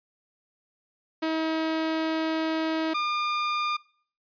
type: tone pair in turn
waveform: sawtooth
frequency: 319.6 / 1206.6 Hz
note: D#4 / D6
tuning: +47 / +46 cents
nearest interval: octave + major seventh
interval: 2299 cents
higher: second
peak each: -21 dBFS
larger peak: neither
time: 1.22-2.94 / 2.94-3.77 s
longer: first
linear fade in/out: 10 ms
effects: noise-tail reverb RT60 0.5 s tail -22 dB re dry + resampled to 11025 Hz